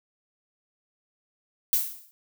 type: noise with exponential decay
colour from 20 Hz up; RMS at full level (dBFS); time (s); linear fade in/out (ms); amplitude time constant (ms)
violet; -20; 1.73-2.11; 0; 81
effects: none